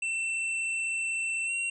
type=tone with pitch glide; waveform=square; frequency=2686 to 2741 Hz; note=E7 to F7; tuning=+32 to -33 cents; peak=-29 dBFS; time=0.02-1.7 s; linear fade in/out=5 ms; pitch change=+35 cents; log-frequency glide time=1.46-1.51 s; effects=resampled to 24000 Hz